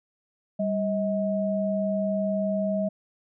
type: tone pair together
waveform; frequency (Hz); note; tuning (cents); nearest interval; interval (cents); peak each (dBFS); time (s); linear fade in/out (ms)
sine; 196.75 / 635; G3 / D#5; +7 / +35; octave + minor sixth; 2028; -26; 0.59-2.89; 10
effects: none